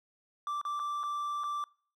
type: tone with dropouts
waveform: triangle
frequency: 1172 Hz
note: D6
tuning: 4 cents flat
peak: -30 dBFS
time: 0.47-1.64 s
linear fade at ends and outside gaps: 1 ms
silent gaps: 0.614-0.651 / 0.794-0.798 / 1.033-1.037 / 1.436-1.44 s
effects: noise-tail reverb RT60 0.5 s tail -25 dB re dry